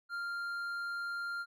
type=tone with hard clipping; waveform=sine; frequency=1395 Hz; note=F6; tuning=2 cents flat; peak=-37 dBFS; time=0.09-1.46 s; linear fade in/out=50 ms; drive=5 dB; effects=none